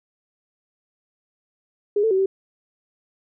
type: tone with pitch steps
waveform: sine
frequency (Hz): 411.4 / 445 / 379.9 / 385.8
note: G#4 / A4 / F#4 / G4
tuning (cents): -16 / +20 / +46 / -28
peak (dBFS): -16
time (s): 1.96-2.26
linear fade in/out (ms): 5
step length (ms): 75
effects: none